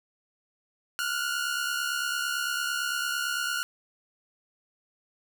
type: tone pair together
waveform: sawtooth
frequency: 1396.9 / 1465.8 Hz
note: F6 / F#6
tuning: 0 / -17 cents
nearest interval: minor second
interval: 83 cents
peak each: -27 dBFS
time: 0.99-3.63 s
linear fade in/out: 0 ms
effects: none